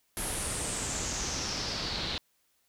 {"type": "noise with low-pass filter sweep", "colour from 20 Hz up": "pink", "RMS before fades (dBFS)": -34, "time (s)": [0.17, 2.18], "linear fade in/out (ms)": 0, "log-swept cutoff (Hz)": [11000, 3900], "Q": 5, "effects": ["white hiss -72 dBFS RMS until 2.68 s"]}